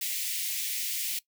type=high-pass noise; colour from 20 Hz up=white; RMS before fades=-32 dBFS; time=0.01-1.19 s; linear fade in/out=5 ms; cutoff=2000 Hz; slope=48 dB/octave; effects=noise-tail reverb RT60 0.1 s tail -19 dB re dry